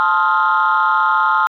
sine chord, F dominant seventh, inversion first, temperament just, 873.1 / 1047.7 / 1257.2 / 1396.9 Hz, A5 / C6 / Eb6 / F6, -14 / +2 / +18 / 0 cents, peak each -17 / -17 / -16 / -16 dBFS, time 0-1.47 s, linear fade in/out 0 ms, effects tanh soft clip ceiling -6 dBFS

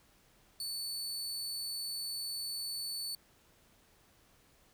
sawtooth tone, 4480 Hz, C#8, 18 cents sharp, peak -34 dBFS, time 0.6-3.15 s, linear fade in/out 2 ms, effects pink hiss -66 dBFS RMS until 4.73 s

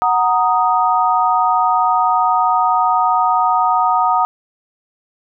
sine chord, D# minor, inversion first, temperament equal, 740 / 932.3 / 1244.5 Hz, F#5 / A#5 / D#6, 0 / 0 / 0 cents, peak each -16 dBFS, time 0.02-4.25 s, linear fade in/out 0 ms, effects none

